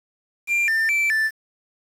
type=tone with pitch steps; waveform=triangle; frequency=2381 / 1793 / 2332 / 1763 Hz; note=D7 / A6 / D7 / A6; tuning=+23 / +32 / -13 / +3 cents; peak=-16 dBFS; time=0.47-1.31 s; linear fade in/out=50 ms; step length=210 ms; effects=resampled to 32000 Hz + 7-bit